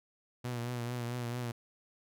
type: tone with vibrato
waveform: sawtooth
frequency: 121 Hz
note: B2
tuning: 35 cents flat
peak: -31 dBFS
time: 0.44-1.52 s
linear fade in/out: 10 ms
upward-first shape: triangle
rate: 4.5 Hz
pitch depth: 51 cents each way
effects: none